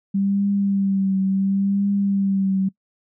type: tone with vibrato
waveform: sine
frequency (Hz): 196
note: G3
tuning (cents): 0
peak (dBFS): -17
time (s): 0.14-2.69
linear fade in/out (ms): 10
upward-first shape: triangle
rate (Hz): 0.71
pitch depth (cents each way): 43
effects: noise-tail reverb RT60 0.1 s tail -22 dB re dry